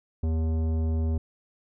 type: tone with tanh clipping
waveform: sine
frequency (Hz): 80.2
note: E2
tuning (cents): -47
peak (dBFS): -25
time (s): 0.23-1.18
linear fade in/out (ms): 5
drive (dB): 14
effects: none